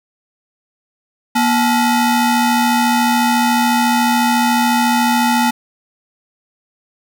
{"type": "ring-modulated tone", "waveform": "40% pulse", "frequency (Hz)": 554, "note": "C#5", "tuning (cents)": -1, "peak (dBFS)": -8, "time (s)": [1.35, 5.51], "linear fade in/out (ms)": 10, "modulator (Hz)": 314, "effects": []}